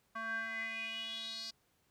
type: tone with band-pass filter sweep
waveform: square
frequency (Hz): 224.5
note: A3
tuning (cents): +35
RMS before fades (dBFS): -41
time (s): 0.15-1.51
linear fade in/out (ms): 10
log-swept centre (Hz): 1300 to 4800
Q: 7.5
effects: pink hiss -74 dBFS RMS until 1.9 s + high-pass 60 Hz 12 dB/octave